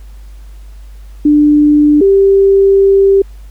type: tone pair in turn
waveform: sine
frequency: 296.4 / 392.2 Hz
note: D4 / G4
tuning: +16 / +1 cents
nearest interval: perfect fourth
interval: 485 cents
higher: second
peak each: -4 dBFS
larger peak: neither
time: 1.25-2.01 / 2.01-3.22 s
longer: second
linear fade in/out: 5 ms
effects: added 50 Hz sine -29 dBFS peak until 3.5 s + pink hiss -49 dBFS RMS until 3.5 s